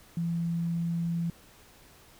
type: tone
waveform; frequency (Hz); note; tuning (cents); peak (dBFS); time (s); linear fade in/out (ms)
sine; 168.8; E3; +41; -27; 0.17-1.3; 2
effects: pink hiss -56 dBFS RMS until 2.19 s

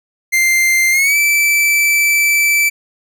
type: tone with pitch glide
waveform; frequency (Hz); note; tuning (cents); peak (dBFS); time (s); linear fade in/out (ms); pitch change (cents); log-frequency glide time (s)
45% pulse; 2093 to 2322; C7 to D7; 0 to -20; -10; 0.32-2.7; 20; +180; 0.91-1.17
effects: none

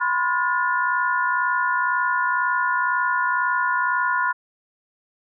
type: tone cluster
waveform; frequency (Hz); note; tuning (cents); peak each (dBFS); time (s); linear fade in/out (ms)
sine; 996 / 1058 / 1434 / 1751; B5 / C6 / F6 / A6; +14 / +19 / +45 / -9; -23 / -27 / -22 / -29; 0-4.33; 20
effects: none

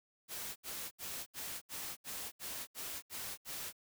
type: noise bursts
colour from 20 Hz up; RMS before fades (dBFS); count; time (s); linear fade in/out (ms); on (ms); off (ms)
white; -43; 10; 0.28-3.728; 50; 280; 72
effects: none

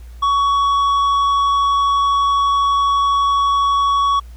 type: tone with tanh clipping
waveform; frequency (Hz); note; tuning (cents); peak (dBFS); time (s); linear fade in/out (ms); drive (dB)
triangle; 1122; C#6; +21; -14; 0.22-4.2; 10; 11
effects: added 59 Hz sine -33 dBFS peak until 4.36 s + pink hiss -52 dBFS RMS until 4.36 s

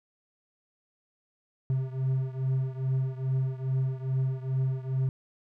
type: beating tone pair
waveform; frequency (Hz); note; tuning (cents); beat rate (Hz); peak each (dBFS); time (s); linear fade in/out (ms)
triangle; 130.81 / 133.21; C3 / C3; 0 / +31; 2.4; -26 / -29; 1.7-5.09; 0
effects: none

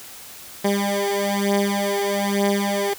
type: beating tone pair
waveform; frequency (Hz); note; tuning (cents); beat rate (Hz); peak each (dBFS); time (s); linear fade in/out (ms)
15% pulse; 200 / 201.1; G3 / G3; +35 / +44; 1.1; -16; 0.64-2.94; 10
effects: white hiss -40 dBFS RMS until 2.98 s

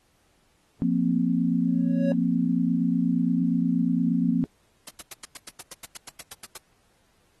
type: chord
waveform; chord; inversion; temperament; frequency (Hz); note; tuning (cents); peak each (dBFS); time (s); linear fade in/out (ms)
sine; F suspended fourth; none; equal; 174.61 / 233.1 / 261.6; F3 / Bb3 / C4; 0 / 0 / 0; -25; 0.82-4.44; 0
type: tone with exponential growth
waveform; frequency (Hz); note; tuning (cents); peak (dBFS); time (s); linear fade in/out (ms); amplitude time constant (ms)
triangle; 554.4; C#5; 0; -21; 1.66-2.12; 1; 100
type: noise bursts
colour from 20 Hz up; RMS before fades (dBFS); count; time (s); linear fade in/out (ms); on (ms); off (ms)
white; -37; 15; 4.87-6.573; 5; 23; 97
effects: pink hiss -66 dBFS RMS until 7.4 s + AAC 32 kbps

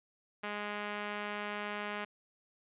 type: tone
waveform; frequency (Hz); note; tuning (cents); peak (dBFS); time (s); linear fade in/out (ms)
5% pulse; 207.3; G#3; -3; -25; 0.43-2.05; 10
effects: resampled to 8000 Hz

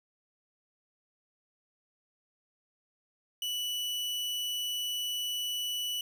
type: tone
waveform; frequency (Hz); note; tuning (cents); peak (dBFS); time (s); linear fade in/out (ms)
40% pulse; 2960; F#7; 0; -31; 3.42-6.01; 2
effects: none

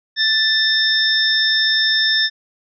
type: tone cluster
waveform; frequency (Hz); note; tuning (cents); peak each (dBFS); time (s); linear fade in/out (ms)
sine; 1759 / 3636 / 5300; A6 / A#7 / E8; -1 / -44 / +9; -18; 0.16-2.3; 50
effects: none

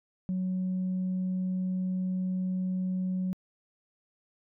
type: tone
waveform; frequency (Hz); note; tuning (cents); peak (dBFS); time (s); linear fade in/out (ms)
sine; 185; F#3; 0; -26; 0.29-3.33; 0
effects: tanh soft clip ceiling -25 dBFS

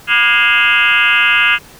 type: tone with frequency modulation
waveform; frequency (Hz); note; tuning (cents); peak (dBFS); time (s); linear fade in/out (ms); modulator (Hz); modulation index
sine; 2093; C7; 0; -8; 0.07-1.59; 50; 223; 3.7
effects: pink hiss -40 dBFS RMS until 1.79 s

